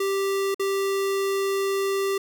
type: tone with dropouts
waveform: square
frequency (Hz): 392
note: G4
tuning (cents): 0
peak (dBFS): -23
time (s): 0-2.18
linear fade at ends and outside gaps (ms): 5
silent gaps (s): 0.545-0.595
effects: none